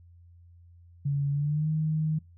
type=tone with pitch glide; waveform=sine; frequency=141.3 to 155.88 Hz; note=C#3 to D#3; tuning=+34 to +4 cents; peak=-24 dBFS; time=1.05-2.19 s; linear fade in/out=10 ms; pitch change=+170 cents; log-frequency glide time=1.31-1.69 s; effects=noise-tail reverb RT60 0.3 s tail -26 dB re dry + added 86 Hz sine -51 dBFS peak until 2.37 s